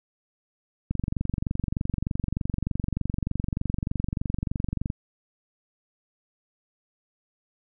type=click train; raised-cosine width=5 ms; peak=-14 dBFS; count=94; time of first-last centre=0.91-4.901 s; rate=23.3 Hz; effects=none